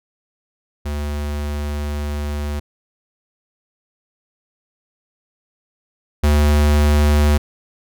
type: tone pair in turn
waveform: square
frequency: 73.42 / 74.02 Hz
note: D2 / D2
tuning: 0 / +14 cents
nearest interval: unison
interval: 14 cents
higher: second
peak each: -22 / -12 dBFS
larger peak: second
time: 0.85-2.6 / 6.23-7.38 s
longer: first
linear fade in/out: 10 ms
effects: none